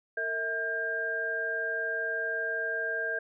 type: tone cluster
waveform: sine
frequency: 456.3 / 648 / 1600 Hz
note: A#4 / E5 / G6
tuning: -37 / -30 / +35 cents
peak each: -37 / -37 / -30 dBFS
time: 0.17-3.19 s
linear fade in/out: 5 ms
effects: none